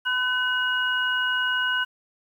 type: tone cluster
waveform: sine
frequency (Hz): 1009 / 1510 / 2892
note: B5 / F#6 / F#7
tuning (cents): +37 / +35 / -40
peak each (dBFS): -31 / -23 / -27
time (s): 0.05-1.85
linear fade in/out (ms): 20
effects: 9-bit